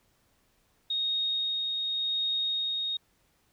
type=tone with tremolo; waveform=sine; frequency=3729 Hz; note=A#7; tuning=in tune; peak=-26 dBFS; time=0.9-2.97 s; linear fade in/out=5 ms; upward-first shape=sine; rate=0.89 Hz; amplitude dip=25%; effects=pink hiss -69 dBFS RMS until 3.52 s